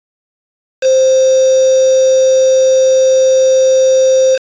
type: tone with quantisation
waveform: sine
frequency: 523.3 Hz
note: C5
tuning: in tune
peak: -6 dBFS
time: 0.81-4.39 s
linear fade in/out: 50 ms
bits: 3
effects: resampled to 16000 Hz